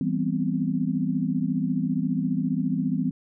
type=chord; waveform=sine; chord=C major seventh; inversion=first; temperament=equal; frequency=164.81 / 196 / 246.9 / 261.6 Hz; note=E3 / G3 / B3 / C4; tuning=0 / 0 / 0 / 0 cents; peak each=-28 dBFS; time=0.01-3.11 s; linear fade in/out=2 ms; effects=none